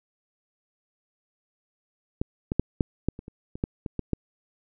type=clicks; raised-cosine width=3 ms; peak=-13 / -13 / -7 / -8 / -10 / -25 / -27 / -23 / -12 / -18 / -15 / -11 dBFS; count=12; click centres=2.215 / 2.519 / 2.596 / 2.808 / 3.086 / 3.191 / 3.281 / 3.555 / 3.639 / 3.862 / 3.993 / 4.133 s; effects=none